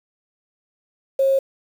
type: tone with quantisation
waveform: sine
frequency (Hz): 540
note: C#5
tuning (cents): -45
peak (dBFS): -14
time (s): 1.19-1.39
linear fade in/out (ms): 5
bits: 7
effects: none